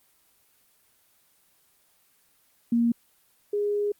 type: tone pair in turn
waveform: sine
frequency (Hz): 234.6 / 412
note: A#3 / G#4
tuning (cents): +11 / -14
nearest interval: minor seventh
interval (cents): 975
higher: second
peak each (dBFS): -19 / -23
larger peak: first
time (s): 2.72-2.92 / 3.53-3.92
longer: second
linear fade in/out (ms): 5
effects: white hiss -64 dBFS RMS until 3.99 s + Opus 24 kbps